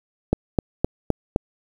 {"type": "click train", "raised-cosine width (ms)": 2, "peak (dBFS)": -4, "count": 5, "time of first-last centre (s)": [0.33, 1.361], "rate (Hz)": 3.88, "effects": ["7-bit"]}